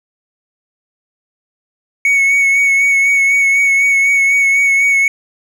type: tone with vibrato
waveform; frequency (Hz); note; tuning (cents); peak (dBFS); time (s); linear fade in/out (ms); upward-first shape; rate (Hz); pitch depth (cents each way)
triangle; 2217; C#7; 0; -7; 2.05-5.08; 2; sine; 4; 23
effects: none